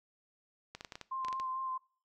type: clicks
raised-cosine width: 0.2 ms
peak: -26 dBFS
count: 10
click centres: 0.75 / 0.809 / 0.848 / 0.922 / 0.955 / 1.013 / 1.248 / 1.284 / 1.328 / 1.399 s
type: tone with vibrato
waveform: sine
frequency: 1046.5 Hz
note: C6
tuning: in tune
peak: -35 dBFS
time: 1.11-1.78 s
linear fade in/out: 10 ms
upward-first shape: sine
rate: 4.5 Hz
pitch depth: 19 cents each way
effects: noise-tail reverb RT60 0.4 s tail -19 dB re dry